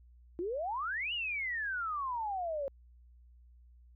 sine exponential two-way sweep, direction up then down, 329.6 to 2960 to 536 Hz, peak -33 dBFS, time 0.39-2.68 s, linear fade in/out 0 ms, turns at 1.13 s, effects added 60 Hz sine -56 dBFS peak until 3.95 s

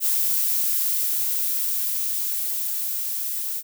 violet noise with level ramp, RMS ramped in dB -21 to -28 dBFS, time 0-3.63 s, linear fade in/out 50 ms, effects none

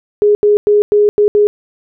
sine tone bursts at uneven times, 415.3 Hz, G#4, in tune, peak -6 dBFS, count 6, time 0.22-0.35 / 0.43-0.57 / 0.67-0.82 / 0.92-1.09 / 1.18-1.28 / 1.35-1.47 s, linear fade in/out 0 ms, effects none

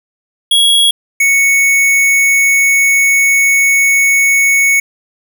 square tone pair in turn, 3322 / 2217 Hz, G#7 / C#7, 0 / 0 cents, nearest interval perfect fifth, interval 700 cents, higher first, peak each -7 / -8 dBFS, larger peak first, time 0.51-0.91 / 1.2-4.8 s, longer second, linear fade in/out 5 ms, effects none

